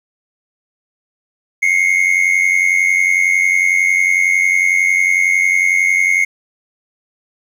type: tone pair together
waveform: triangle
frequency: 2109 / 2200 Hz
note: C7 / C#7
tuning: +13 / -14 cents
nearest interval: minor second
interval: 73 cents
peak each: -12 dBFS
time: 1.62-6.25 s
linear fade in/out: 10 ms
effects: 8-bit